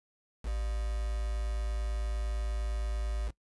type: tone with quantisation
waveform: sine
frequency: 54.4 Hz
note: A1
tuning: 19 cents flat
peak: -30 dBFS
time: 0.43-3.32 s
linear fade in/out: 50 ms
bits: 7
effects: noise-tail reverb RT60 0.1 s tail -20 dB re dry + resampled to 24000 Hz